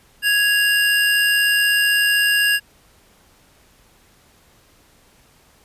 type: tone pair together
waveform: square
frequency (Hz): 1661.2 / 2794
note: G#6 / F7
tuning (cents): 0 / 0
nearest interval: major sixth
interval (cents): 900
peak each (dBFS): -17 / -19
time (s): 0.22-2.6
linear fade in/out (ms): 50
effects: pink hiss -54 dBFS RMS until 5.64 s + resampled to 32000 Hz